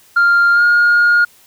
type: tone with pitch glide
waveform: sine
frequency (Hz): 1396.9 to 1425.4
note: F6 to F6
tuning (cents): 0 to +35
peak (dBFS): -6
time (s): 0.16-1.25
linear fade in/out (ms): 10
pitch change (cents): +35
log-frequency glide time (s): 0.53-0.63
effects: tanh soft clip ceiling -6 dBFS + white hiss -48 dBFS RMS until 1.46 s